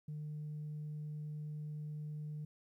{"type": "tone", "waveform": "sine", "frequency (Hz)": 150.8, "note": "D3", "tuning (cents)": 46, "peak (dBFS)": -39, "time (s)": [0.08, 2.45], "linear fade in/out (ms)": 5, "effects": ["tanh soft clip ceiling -38 dBFS", "13-bit"]}